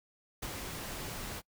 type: noise with ADSR envelope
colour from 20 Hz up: pink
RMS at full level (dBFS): -37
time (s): 0.42-1.42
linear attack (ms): 10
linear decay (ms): 34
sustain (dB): -4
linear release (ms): 43
effects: noise-tail reverb RT60 0.1 s tail -24 dB re dry